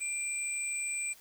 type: tone pair together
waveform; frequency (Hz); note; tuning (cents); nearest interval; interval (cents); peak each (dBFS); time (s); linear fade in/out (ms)
sine; 2380 / 8027; D7 / B8; +22 / +27; octave + major sixth; 2105; -36 / -34; 0-1.14; 20
effects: white hiss -57 dBFS RMS until 1.2 s